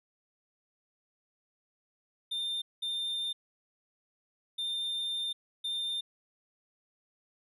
triangle tone bursts at uneven times, 3606 Hz, A7, 42 cents sharp, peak -30 dBFS, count 4, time 2.31-2.62 / 2.82-3.33 / 4.58-5.33 / 5.64-6.01 s, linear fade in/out 10 ms, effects resampled to 32000 Hz

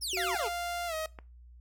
25% pulse exponential sweep, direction down, 5700 to 376.4 Hz, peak -28 dBFS, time 0.01-0.49 s, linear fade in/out 20 ms
sine tone, 374.6 Hz, F#4, 21 cents sharp, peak -35 dBFS, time 0.13-0.35 s, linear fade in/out 2 ms
sawtooth tone with pitch glide, 697 to 631.8 Hz, F5 to D#5, -4 to +26 cents, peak -29 dBFS, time 0.17-1.06 s, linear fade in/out 2 ms, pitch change -170 cents, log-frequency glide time 0.87-0.94 s
click, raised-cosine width 0.5 ms, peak -29 dBFS, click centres 1.188 s
effects noise-tail reverb RT60 0.3 s tail -20 dB re dry + added 60 Hz sine -50 dBFS peak until 1.6 s

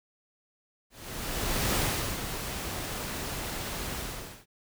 pink noise with ADSR envelope, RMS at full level -27 dBFS, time 0.9-4.46 s, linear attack 860 ms, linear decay 410 ms, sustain -8 dB, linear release 470 ms, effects none

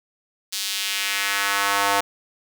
square tone with high-pass filter sweep, 100 Hz, G2, 35 cents sharp, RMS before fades -23 dBFS, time 0.52-2.01 s, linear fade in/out 10 ms, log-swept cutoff 4400 to 780 Hz, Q 1.4, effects none

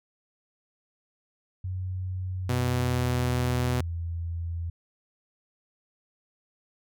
sine tone with pitch glide, 92.5 to 84.33 Hz, F#2 to E2, 0 to +40 cents, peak -29 dBFS, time 1.64-4.7 s, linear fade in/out 5 ms, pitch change -160 cents, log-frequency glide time 2.49-3.24 s
sawtooth tone, 124.4 Hz, B2, 13 cents sharp, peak -21 dBFS, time 2.49-3.81 s, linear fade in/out 5 ms
effects none

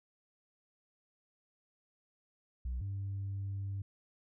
sine tone pair in turn, 61.74 / 98.51 Hz, B1 / G2, 0 / +9 cents, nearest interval minor sixth, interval 809 cents, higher second, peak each -32 / -34 dBFS, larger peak first, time 2.65-2.81 / 2.81-3.82 s, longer second, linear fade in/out 5 ms, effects tanh soft clip ceiling -33 dBFS

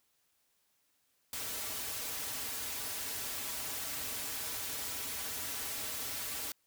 white noise with comb filter, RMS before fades -39 dBFS, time 1.33-6.52 s, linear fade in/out 2 ms, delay 5.6 ms, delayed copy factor -0.85, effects white hiss -75 dBFS RMS until 6.66 s

